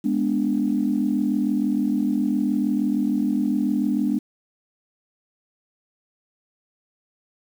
sine chord, G# diminished, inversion none, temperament equal, 207.7 / 246.9 / 293.7 Hz, G#3 / B3 / D4, 0 / 0 / 0 cents, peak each -23 dBFS, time 0.04-4.19 s, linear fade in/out 10 ms, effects tanh soft clip ceiling -10 dBFS + 8-bit

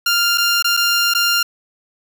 15% pulse tone with dropouts, 1396.9 Hz, F6, in tune, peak -7 dBFS, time 0.06-1.43 s, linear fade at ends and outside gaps 5 ms, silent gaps 0.376-0.38 / 0.625-0.644 / 0.768-0.772 / 1.138-1.148 s, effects none

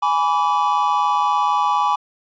triangle chord, G# diminished, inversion none, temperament equal with one note detuned, 830.6 / 987.8 / 1151.8 Hz, G#5 / B5 / D6, 0 / 0 / -34 cents, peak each -18 dBFS, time 0.02-1.96 s, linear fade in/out 10 ms, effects resampled to 16000 Hz

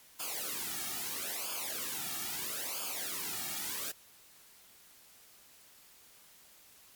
white noise with flanger, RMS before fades -38 dBFS, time 0.19-3.92 s, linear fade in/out 10 ms, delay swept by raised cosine 0.51 to 2.01 ms, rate 0.76 Hz, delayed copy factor -1, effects white hiss -59 dBFS RMS until 6.95 s + MP3 96 kbps

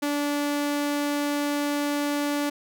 sawtooth tone, 290 Hz, D4, 22 cents flat, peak -20 dBFS, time 0.02-2.5 s, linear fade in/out 10 ms, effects none

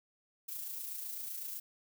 violet noise with amplitude modulation, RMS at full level -40 dBFS, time 0.48-1.6 s, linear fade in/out 10 ms, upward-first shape sine, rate 27.9 Hz, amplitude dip 40%, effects none

